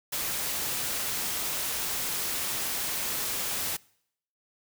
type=noise; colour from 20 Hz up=white; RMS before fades=-31 dBFS; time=0.12-3.77 s; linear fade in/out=10 ms; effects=noise-tail reverb RT60 0.7 s tail -24 dB re dry